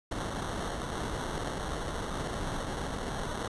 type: noise with sample-and-hold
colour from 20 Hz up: pink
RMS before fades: -35 dBFS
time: 0.11-3.48 s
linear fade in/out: 5 ms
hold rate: 2450 Hz
effects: resampled to 24000 Hz